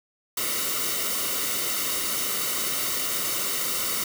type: noise with comb filter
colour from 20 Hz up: white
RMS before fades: -27 dBFS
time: 0.37-4.04 s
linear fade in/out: 5 ms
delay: 1.2 ms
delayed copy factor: -0.65
effects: none